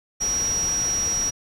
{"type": "tone in noise", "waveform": "sine", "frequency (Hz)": 5700, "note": "F8", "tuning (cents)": 34, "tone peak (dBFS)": -21, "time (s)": [0.2, 1.31], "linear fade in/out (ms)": 20, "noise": "pink", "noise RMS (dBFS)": -33, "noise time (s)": [0.2, 1.31], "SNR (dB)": 9, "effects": ["low-pass 12000 Hz 12 dB/octave"]}